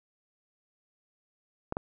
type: clicks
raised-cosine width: 1 ms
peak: -17 dBFS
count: 2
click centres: 1.724 / 1.769 s
effects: none